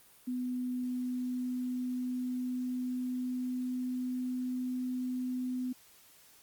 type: tone with pitch glide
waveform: sine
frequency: 250 to 252.5 Hz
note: B3 to B3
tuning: +21 to +39 cents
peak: -32 dBFS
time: 0.27-5.73 s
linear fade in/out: 10 ms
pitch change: +18 cents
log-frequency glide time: 0.61-4.83 s
effects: white hiss -60 dBFS RMS until 6.42 s + Opus 32 kbps